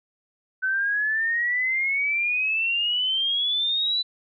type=exponential sweep; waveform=sine; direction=up; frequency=1514 to 4000 Hz; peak=-21 dBFS; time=0.62-4.03 s; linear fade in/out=20 ms; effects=none